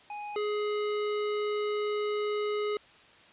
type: tone pair in turn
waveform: square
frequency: 830.6 / 418.8 Hz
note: G#5 / G#4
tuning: 0 / +15 cents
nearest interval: octave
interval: 1185 cents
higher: first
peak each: -37 / -29 dBFS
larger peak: second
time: 0.1-0.36 / 0.36-2.77 s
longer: second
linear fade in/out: 2 ms
effects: white hiss -56 dBFS RMS until 3.32 s + resampled to 8000 Hz